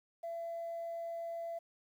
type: tone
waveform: sine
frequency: 673 Hz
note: E5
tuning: 36 cents sharp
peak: -37 dBFS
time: 0.23-1.59 s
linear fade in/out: 10 ms
effects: tanh soft clip ceiling -34 dBFS + 11-bit